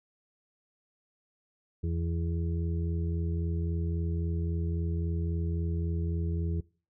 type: harmonic tone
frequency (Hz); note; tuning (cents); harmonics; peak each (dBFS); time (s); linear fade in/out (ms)
83.7; E2; +27; 1 / 2 / 4 / 5; -29 / -35 / -41 / -43; 1.83-6.61; 10
effects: noise-tail reverb RT60 0.4 s tail -23 dB re dry